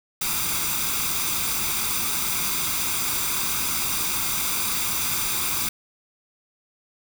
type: noise with comb filter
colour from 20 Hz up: white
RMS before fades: -25 dBFS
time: 0.21-5.69 s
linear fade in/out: 5 ms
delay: 0.83 ms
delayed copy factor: +0.65
effects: none